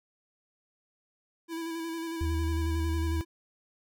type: tone with vibrato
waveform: square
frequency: 329.6 Hz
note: E4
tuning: in tune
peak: -34 dBFS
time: 1.48-3.25 s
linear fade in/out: 50 ms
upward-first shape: square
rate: 11 Hz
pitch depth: 22 cents each way
type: tone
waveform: sine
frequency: 78.8 Hz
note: D#2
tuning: 23 cents sharp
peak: -27 dBFS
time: 2.21-3.21 s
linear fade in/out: 0 ms
effects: none